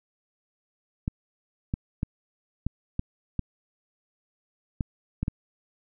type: clicks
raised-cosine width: 5 ms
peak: -14 dBFS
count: 9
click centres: 1.079 / 1.739 / 2.031 / 2.666 / 2.994 / 3.393 / 4.808 / 5.23 / 5.281 s
effects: none